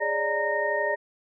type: tone cluster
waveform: sine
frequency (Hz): 414.4 / 568 / 600 / 924 / 1850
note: G#4 / C#5 / D5 / A#5 / A#6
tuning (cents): -4 / +42 / +37 / -16 / -14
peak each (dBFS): -32 / -31 / -28 / -31 / -28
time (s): 0-0.96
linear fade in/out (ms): 20
effects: none